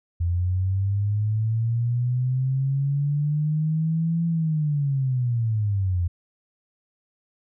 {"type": "linear two-way sweep", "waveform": "sine", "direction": "up then down", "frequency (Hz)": [84.8, 168.4, 84.8], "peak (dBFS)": -20, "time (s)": [0.2, 6.08], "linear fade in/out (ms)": 10, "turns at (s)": 4.26, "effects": []}